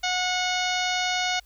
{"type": "harmonic tone", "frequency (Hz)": 730, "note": "F#5", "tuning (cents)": -24, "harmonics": [1, 2, 3, 4, 5, 6, 7, 8, 9], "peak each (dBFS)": [-28, -31, -30, -32, -32, -35, -37, -38, -37], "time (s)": [0.03, 1.4], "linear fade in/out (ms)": 10, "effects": ["added 50 Hz sine -53 dBFS peak until 1.45 s", "white hiss -62 dBFS RMS until 1.45 s"]}